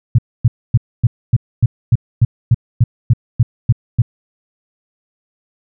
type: tone bursts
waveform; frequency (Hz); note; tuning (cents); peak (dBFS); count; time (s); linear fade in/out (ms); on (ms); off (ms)
sine; 117; A#2; +7; -5; 14; 0.15-4.02; 5; 35; 260
effects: none